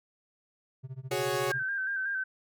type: tone with tremolo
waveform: triangle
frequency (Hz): 130.81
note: C3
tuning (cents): 0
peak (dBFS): -33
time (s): 0.83-1.63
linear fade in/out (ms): 20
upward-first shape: sine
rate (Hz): 14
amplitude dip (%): 95
type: chord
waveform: sawtooth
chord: F# suspended second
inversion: none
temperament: equal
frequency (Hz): 370 / 415.3 / 554.4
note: F#4 / G#4 / C#5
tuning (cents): 0 / 0 / 0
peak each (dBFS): -28 / -29 / -29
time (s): 1.11-1.52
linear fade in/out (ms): 5
type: tone with vibrato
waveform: sine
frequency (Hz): 1568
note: G6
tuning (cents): 0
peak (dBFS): -29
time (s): 1.5-2.24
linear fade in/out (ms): 10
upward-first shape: square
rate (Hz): 5.4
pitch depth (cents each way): 39
effects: none